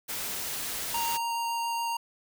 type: noise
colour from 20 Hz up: white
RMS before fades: -34 dBFS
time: 0.08-1.18 s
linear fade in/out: 20 ms
type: tone with vibrato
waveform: square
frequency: 930 Hz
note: A#5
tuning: 4 cents flat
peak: -29 dBFS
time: 0.94-1.97 s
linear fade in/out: 5 ms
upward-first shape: triangle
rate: 7.1 Hz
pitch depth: 8 cents each way
effects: none